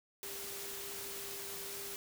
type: tone in noise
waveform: sine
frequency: 398.2 Hz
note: G4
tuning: 27 cents sharp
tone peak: -50 dBFS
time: 0.23-1.96 s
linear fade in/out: 0 ms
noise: white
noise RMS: -44 dBFS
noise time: 0.23-1.96 s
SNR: -9 dB
effects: none